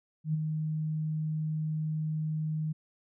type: tone with ADSR envelope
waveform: sine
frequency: 155.56 Hz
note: D#3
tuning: in tune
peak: -24 dBFS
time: 0.24-2.73 s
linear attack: 100 ms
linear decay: 18 ms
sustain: -5 dB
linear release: 14 ms
effects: none